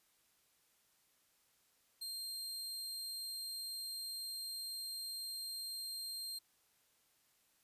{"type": "tone", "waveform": "sawtooth", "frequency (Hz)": 4186, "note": "C8", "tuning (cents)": 0, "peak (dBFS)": -39, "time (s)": [2.01, 6.39], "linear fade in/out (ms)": 10, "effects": ["white hiss -74 dBFS RMS until 7.63 s", "resampled to 32000 Hz"]}